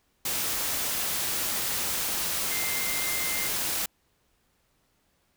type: tone in noise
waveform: sine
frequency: 2093 Hz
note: C7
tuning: in tune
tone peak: -34 dBFS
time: 2.51-3.48 s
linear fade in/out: 5 ms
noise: white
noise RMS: -29 dBFS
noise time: 0.25-3.86 s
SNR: -8 dB
effects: pink hiss -70 dBFS RMS until 5.36 s